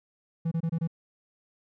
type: tone bursts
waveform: triangle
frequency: 164.81 Hz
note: E3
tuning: in tune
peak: -23 dBFS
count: 5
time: 0.45-0.875 s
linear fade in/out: 10 ms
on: 65 ms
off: 25 ms
effects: none